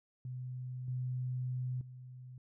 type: tone with level steps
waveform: sine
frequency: 126.6 Hz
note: B2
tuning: 43 cents sharp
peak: -39 / -34 / -47 dBFS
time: 0.25-2.38 s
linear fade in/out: 2 ms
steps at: 0.88 / 1.81 s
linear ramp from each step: 2 ms
effects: none